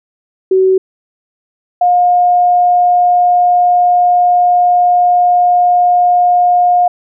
sine tone pair in turn, 377.7 / 713 Hz, F#4 / F5, +36 / +36 cents, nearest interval major seventh, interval 1100 cents, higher second, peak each -6 dBFS, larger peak neither, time 0.51-0.78 / 1.81-6.88 s, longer second, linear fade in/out 5 ms, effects none

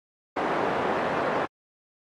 pink band-pass noise, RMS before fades -27 dBFS, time 0.36-1.46 s, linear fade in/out 10 ms, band 400 to 1100 Hz, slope 12 dB/octave, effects AAC 32 kbps

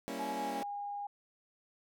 20% pulse chord, G diminished seventh, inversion none, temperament equal with one note detuned, 196 / 233.8 / 277.2 / 329.6 Hz, G3 / Bb3 / Db4 / Fb4, 0 / +5 / 0 / 0 cents, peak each -41 / -38 / -37 / -41 dBFS, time 0.08-0.63 s, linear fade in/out 0 ms
sine tone with pitch glide, 844 to 813.8 Hz, G#5 to G#5, +28 to -35 cents, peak -37 dBFS, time 0.19-1.07 s, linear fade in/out 5 ms, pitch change -63 cents, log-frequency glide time 0.33-0.6 s
effects none

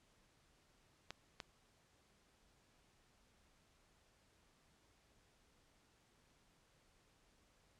clicks, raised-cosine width 0.2 ms, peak -28 dBFS, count 2, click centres 1.106 / 1.402 s, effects pink hiss -73 dBFS RMS until 7.79 s + low-pass 9000 Hz 12 dB/octave

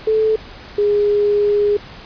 sine tone pair in turn, 436.9 / 412.4 Hz, A4 / G#4, -12 / -12 cents, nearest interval minor second, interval 100 cents, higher first, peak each -12 dBFS, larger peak neither, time 0.07-0.36 / 0.78-1.77 s, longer second, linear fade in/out 5 ms, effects pink hiss -37 dBFS RMS until 2.05 s + resampled to 11025 Hz

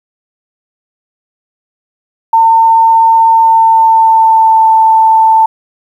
sine tone with pitch glide, 904 to 888 Hz, A5 to A5, +47 to +16 cents, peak -3 dBFS, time 2.33-5.46 s, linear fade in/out 5 ms, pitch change -31 cents, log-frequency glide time 3.3-4.66 s, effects 7-bit

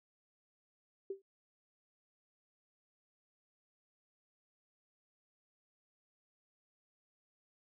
sine tone with exponential decay, 390 Hz, G4, 9 cents flat, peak -34 dBFS, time 1.1-1.22 s, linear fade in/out 5 ms, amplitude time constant 26 ms, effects none

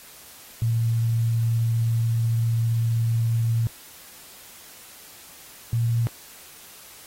sine tone pair in turn, 115.1 / 116.84 Hz, A#2 / A#2, -22 / +4 cents, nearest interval unison, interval 26 cents, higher second, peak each -19 dBFS, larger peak neither, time 0.62-3.67 / 5.73-6.07 s, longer first, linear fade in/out 0 ms, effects white hiss -46 dBFS RMS until 7.06 s + AAC 48 kbps

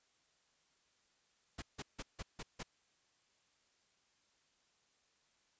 pink noise bursts, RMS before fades -44 dBFS, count 6, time 1.58-2.632 s, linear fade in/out 10 ms, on 42 ms, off 160 ms, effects white hiss -75 dBFS RMS until 5.59 s + resampled to 16000 Hz

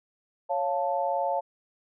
sine chord, Db augmented, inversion none, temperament equal, 554.4 / 698.5 / 880 Hz, Db5 / F5 / A5, 0 / 0 / 0 cents, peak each -29 dBFS, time 0.49-1.41 s, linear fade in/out 20 ms, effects none

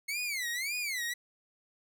sawtooth tone with vibrato, 2152 Hz, C7, 48 cents sharp, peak -29 dBFS, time 0.08-1.14 s, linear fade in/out 10 ms, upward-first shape sine, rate 1.8 Hz, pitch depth 240 cents each way, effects none

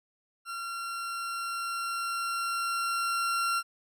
40% pulse tone with level ramp, 1371 Hz, F6, 32 cents flat, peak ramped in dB -34 to -25 dBFS, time 0.45-3.63 s, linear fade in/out 50 ms, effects resampled to 32000 Hz

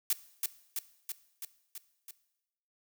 blue noise with echo, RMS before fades -28 dBFS, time 0.1-0.13 s, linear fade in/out 2 ms, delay 330 ms, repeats 6, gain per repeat -3 dB, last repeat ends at 2.11 s, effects noise-tail reverb RT60 0.9 s tail -17 dB re dry

